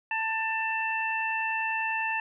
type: harmonic tone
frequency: 890 Hz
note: A5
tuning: 20 cents sharp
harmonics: 1 / 2 / 3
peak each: -31 / -31 / -31 dBFS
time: 0.11-2.2 s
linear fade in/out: 2 ms
effects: none